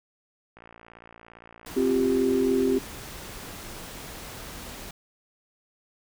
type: click train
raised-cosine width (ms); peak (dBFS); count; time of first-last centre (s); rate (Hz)
0.5; -32; 123; 0.57-2.692; 57.5
type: noise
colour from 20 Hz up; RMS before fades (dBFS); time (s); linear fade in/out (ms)
pink; -40; 1.66-4.91; 5
type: chord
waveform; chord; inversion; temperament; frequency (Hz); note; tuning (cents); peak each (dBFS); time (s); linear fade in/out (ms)
sine; C suspended fourth; none; just; 261.6 / 348.8 / 392.4; C4 / F4 / G4; 0 / -2 / +2; -24 / -28 / -23; 1.76-2.79; 10
effects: none